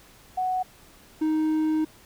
sine / triangle tone pair in turn, 741 / 312.1 Hz, F#5 / D#4, +2 / +5 cents, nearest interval octave + minor third, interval 1497 cents, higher first, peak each -23 / -19 dBFS, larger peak second, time 0.37-0.63 / 1.21-1.85 s, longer second, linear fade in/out 10 ms, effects pink hiss -53 dBFS RMS until 2.05 s

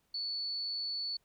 sine tone, 4449 Hz, C#8, 5 cents sharp, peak -34 dBFS, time 0.14-1.17 s, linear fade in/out 5 ms, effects pink hiss -75 dBFS RMS until 1.24 s

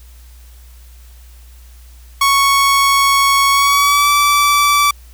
sawtooth tone with pitch glide, 1108.7 to 1158.5 Hz, C#6 to D6, 0 to -24 cents, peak -6 dBFS, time 2.21-4.91 s, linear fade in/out 5 ms, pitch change +76 cents, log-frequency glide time 3.51-4.1 s, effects added 60 Hz sine -37 dBFS peak until 5.13 s + white hiss -49 dBFS RMS until 5.13 s

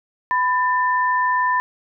sine tone pair together, 999 / 1785.7 Hz, B5 / A6, +20 / +25 cents, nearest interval minor seventh, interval 1005 cents, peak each -17 / -22 dBFS, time 0.31-1.6 s, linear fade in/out 0 ms, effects none

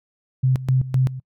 sine tone with tremolo, 130 Hz, C3, 11 cents flat, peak -14 dBFS, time 0.43-1.2 s, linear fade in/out 10 ms, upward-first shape square, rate 3.9 Hz, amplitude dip 80%, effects noise-tail reverb RT60 0.1 s tail -25 dB re dry

